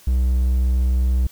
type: tone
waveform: triangle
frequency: 63 Hz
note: B1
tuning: 35 cents sharp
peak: -13 dBFS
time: 0.07-1.27 s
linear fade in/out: 5 ms
effects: white hiss -49 dBFS RMS until 1.31 s